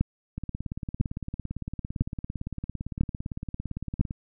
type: two click trains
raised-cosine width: 5 ms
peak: -20 / -10 dBFS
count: 67 / 5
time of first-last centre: 0.38-4.109 / 0.01-4.01 s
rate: 17.7 / 1 Hz
effects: none